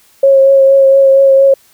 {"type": "tone with vibrato", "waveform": "sine", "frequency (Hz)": 543, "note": "C#5", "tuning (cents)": -36, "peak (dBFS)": -3, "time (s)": [0.23, 1.54], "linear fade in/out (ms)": 5, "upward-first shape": "triangle", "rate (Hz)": 4.3, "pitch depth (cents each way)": 20, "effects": ["white hiss -48 dBFS RMS until 1.73 s"]}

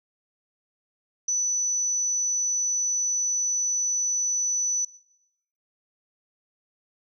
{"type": "tone", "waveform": "sine", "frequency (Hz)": 5970, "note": "F#8", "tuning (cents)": 15, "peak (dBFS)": -22, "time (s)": [1.28, 4.85], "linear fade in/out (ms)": 5, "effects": ["noise-tail reverb RT60 0.8 s tail -20 dB re dry"]}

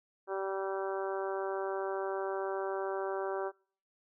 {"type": "harmonic tone", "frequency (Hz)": 193.4, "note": "G3", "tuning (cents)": -23, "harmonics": [2, 3, 4, 5, 6, 7, 8], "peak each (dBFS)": [-35, -39, -41, -43, -45, -46, -47], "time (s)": [0.27, 3.52], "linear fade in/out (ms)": 50, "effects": ["noise-tail reverb RT60 0.5 s tail -26 dB re dry"]}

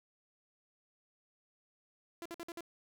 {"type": "tone bursts", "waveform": "sawtooth", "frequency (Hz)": 339.4, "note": "F4", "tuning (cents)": -49, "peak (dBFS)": -38, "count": 5, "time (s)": [2.22, 2.607], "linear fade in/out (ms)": 0, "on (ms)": 35, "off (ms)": 53, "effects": []}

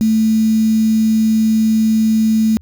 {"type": "tone with quantisation", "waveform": "sine", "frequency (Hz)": 220, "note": "A3", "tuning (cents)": 0, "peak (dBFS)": -10, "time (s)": [0.01, 2.57], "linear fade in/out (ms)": 0, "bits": 5, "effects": ["added 79 Hz sine -40 dBFS peak until 2.61 s"]}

